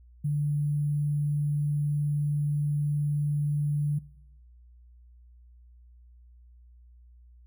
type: tone with sample-and-hold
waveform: sine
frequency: 146.83 Hz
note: D3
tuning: in tune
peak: -24 dBFS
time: 0.24-3.99 s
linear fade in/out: 10 ms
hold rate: 11025 Hz
effects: noise-tail reverb RT60 0.9 s tail -21 dB re dry + added 60 Hz sine -51 dBFS peak until 7.46 s